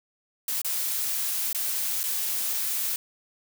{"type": "noise with dropouts", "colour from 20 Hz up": "blue", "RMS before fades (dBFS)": -28, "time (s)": [0.48, 2.96], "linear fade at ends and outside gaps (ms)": 2, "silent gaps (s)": [[0.617, 0.646], [1.529, 1.547], [2.032, 2.038]], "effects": []}